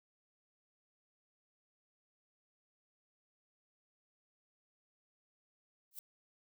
violet noise with exponential growth, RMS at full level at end -41 dBFS, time 5.91-5.99 s, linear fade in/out 1 ms, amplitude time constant 17 ms, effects none

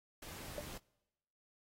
pink noise, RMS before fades -49 dBFS, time 0.22-0.78 s, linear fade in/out 5 ms
sine tone with exponential decay, 587.3 Hz, D5, in tune, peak -34 dBFS, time 0.58-0.66 s, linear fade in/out 0 ms, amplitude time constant 16 ms
effects noise-tail reverb RT60 1.0 s tail -25 dB re dry + AAC 48 kbps

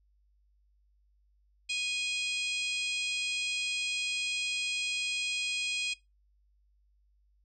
harmonic tone with a mistuned harmonic, 830.6 Hz, G#5, in tune, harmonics 3 / 4 / 5 / 6 / 7 / 8 / 9 / 10, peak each -33 / -37 / -40 / -41 / -49 / -50 / -45 / -45 dBFS, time 1.69-5.94 s, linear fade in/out 10 ms, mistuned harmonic 4, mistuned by -31 cents, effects noise-tail reverb RT60 0.2 s tail -20 dB re dry + added 50 Hz sine -65 dBFS peak until 7.44 s

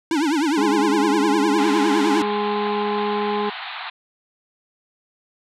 square tone with vibrato, 304.3 Hz, D#4, 38 cents flat, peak -18 dBFS, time 0.11-2.22 s, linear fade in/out 2 ms, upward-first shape triangle, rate 9.8 Hz, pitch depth 220 cents each way
harmonic tone, 207.7 Hz, G#3, in tune, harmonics 1 / 2 / 4 / 5, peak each -27 / -23 / -26 / -28 dBFS, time 0.57-3.5 s, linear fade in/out 10 ms
pink band-pass noise, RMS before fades -32 dBFS, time 1.58-3.9 s, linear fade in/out 5 ms, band 700 to 4200 Hz, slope 96 dB/octave
effects low-pass 8000 Hz 12 dB/octave

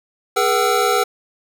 square tone cluster, 413 / 480.3 / 759 / 1335 Hz, G#4 / B4 / F#5 / E6, -10 / -48 / +44 / +22 cents, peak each -21 dBFS, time 0.36-1.04 s, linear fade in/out 10 ms, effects none

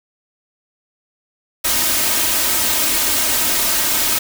white noise with comb filter, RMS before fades -17 dBFS, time 1.64-4.19 s, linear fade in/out 10 ms, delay 3.2 ms, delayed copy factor +0.6, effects none

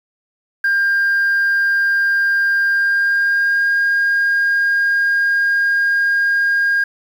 sine tone with pitch glide, 1600 to 1618.6 Hz, G6 to G#6, +35 to -45 cents, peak -11 dBFS, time 0.64-6.84 s, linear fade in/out 5 ms, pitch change +20 cents, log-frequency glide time 2.75-3.7 s, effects tanh soft clip ceiling -10 dBFS + 7-bit

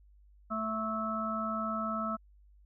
harmonic tone with a mistuned harmonic, 220.3 Hz, A3, 2 cents sharp, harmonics 1 / 3 / 5 / 6, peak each -36 / -39 / -42 / -34 dBFS, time 0.5-2.17 s, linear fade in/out 20 ms, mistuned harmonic 6, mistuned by -18 cents, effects added 50 Hz sine -57 dBFS peak until 2.65 s

